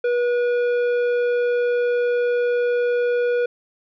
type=tone with tanh clipping; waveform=triangle; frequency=484.7 Hz; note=B4; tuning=32 cents flat; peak=-19 dBFS; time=0.04-3.46 s; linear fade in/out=5 ms; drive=14 dB; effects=none